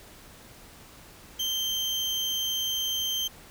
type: tone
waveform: 35% pulse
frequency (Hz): 3136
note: G7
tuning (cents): 0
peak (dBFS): -25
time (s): 1.39-3.28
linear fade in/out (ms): 10
effects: pink hiss -50 dBFS RMS until 3.5 s